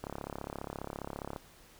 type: click train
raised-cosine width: 1 ms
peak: -24 dBFS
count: 47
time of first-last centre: 0.04-1.362 s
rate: 34.8 Hz
effects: pink hiss -58 dBFS RMS until 1.79 s

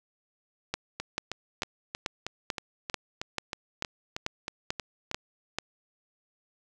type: two click trains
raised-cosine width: 0.2 ms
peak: -12 / -16 dBFS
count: 12 / 14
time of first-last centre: 0.74-5.586 / 1-5.114 s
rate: 2.27 / 3.16 Hz
effects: none

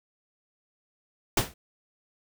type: noise with exponential decay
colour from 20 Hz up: pink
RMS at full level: -18 dBFS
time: 1.37-1.54 s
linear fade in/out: 5 ms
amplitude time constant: 36 ms
effects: none

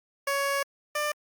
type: tone pair in turn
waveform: 15% pulse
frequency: 558 / 595.6 Hz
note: C#5 / D5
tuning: +11 / +24 cents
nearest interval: minor second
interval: 113 cents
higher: second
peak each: -19 / -20 dBFS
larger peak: first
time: 0.27-0.63 / 0.95-1.12 s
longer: first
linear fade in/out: 5 ms
effects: Opus 48 kbps

